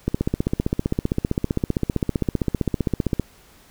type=click train; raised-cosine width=3 ms; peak=-7 dBFS; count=49; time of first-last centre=0.08-3.197 s; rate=15.4 Hz; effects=pink hiss -52 dBFS RMS until 3.7 s